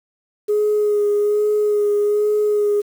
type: tone with vibrato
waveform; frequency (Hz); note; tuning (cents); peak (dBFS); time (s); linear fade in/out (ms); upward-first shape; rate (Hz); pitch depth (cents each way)
sine; 416.9; G#4; +7; -13; 0.48-2.82; 20; sine; 1.2; 19
effects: tanh soft clip ceiling -11 dBFS + 7-bit